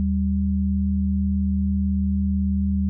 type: tone pair together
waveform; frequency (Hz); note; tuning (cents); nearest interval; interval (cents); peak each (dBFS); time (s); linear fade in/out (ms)
sine; 77.78 / 196; D#2 / G3; 0 / 0; octave + major third; 1600; -22 / -21; 0-2.89; 0
effects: none